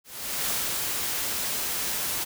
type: noise with ADSR envelope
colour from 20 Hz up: white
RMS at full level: -27 dBFS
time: 0.04-2.25 s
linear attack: 450 ms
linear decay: 230 ms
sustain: -2 dB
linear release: 20 ms
effects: none